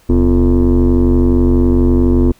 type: tone with frequency modulation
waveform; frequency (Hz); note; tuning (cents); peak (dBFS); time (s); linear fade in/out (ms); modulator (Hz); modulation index
sine; 160.3; E3; -48; -5; 0.09-2.32; 10; 92; 2.2
effects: tanh soft clip ceiling -6 dBFS + pink hiss -50 dBFS RMS until 2.39 s